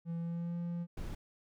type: tone with pitch glide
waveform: triangle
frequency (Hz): 167.9 to 172.02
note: E3 to F3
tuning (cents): +32 to -26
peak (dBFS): -33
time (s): 0.05-0.87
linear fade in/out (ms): 50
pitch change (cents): +42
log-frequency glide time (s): 0.17-0.57
type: noise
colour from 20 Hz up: brown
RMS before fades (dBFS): -40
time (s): 0.97-1.15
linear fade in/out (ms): 5
effects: none